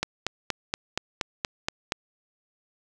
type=click train; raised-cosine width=0.2 ms; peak=-8 dBFS; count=9; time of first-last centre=0.03-1.921 s; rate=4.23 Hz; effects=none